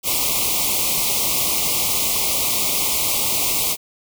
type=band-stop noise; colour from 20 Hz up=white; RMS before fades=-20 dBFS; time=0.03-3.77 s; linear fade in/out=50 ms; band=1200 to 2100 Hz; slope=96 dB/octave; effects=none